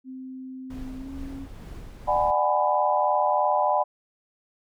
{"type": "tone with pitch glide", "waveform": "sine", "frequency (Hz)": [260, 271.7], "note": ["C4", "C#4"], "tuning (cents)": [-11, -35], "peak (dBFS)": -35, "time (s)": [0.04, 1.48], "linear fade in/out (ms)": 50, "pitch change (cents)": 76, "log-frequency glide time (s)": [0.97, 1.1]}
{"type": "noise with tremolo", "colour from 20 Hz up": "brown", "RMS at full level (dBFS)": -38, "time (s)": [0.7, 2.31], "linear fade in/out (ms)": 5, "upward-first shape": "sine", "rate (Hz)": 2.2, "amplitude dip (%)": 30}
{"type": "chord", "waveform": "sine", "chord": "G# half-diminished seventh", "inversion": "second", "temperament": "just", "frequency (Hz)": [598, 747.5, 830.6, 996.7], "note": ["D5", "F#5", "G#5", "B5"], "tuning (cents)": [31, 17, 0, 16], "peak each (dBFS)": -25, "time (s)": [2.07, 3.84], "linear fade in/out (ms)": 20}
{"effects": []}